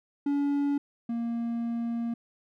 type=tone pair in turn; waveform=triangle; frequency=284.5 / 233.4 Hz; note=C#4 / A#3; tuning=+45 / +2 cents; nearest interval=minor third; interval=343 cents; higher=first; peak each=-22 / -26 dBFS; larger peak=first; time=0.26-0.78 / 1.09-2.14 s; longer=second; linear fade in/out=5 ms; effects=none